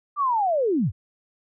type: linear sweep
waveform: sine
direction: down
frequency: 1200 to 66.6 Hz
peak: -19 dBFS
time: 0.16-0.92 s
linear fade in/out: 50 ms
effects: none